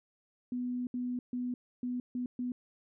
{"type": "tone bursts at uneven times", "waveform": "sine", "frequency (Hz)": 247.5, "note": "B3", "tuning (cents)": 4, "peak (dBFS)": -32, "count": 6, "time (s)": [[0.52, 0.87], [0.94, 1.19], [1.33, 1.54], [1.83, 2], [2.15, 2.26], [2.39, 2.52]], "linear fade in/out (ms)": 2, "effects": []}